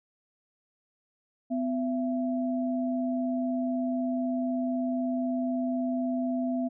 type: tone pair together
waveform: sine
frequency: 252.9 / 671 Hz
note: B3 / E5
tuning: +41 / +31 cents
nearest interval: octave + perfect fourth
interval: 1690 cents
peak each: -27 / -33 dBFS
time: 1.5-6.69 s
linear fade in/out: 20 ms
effects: none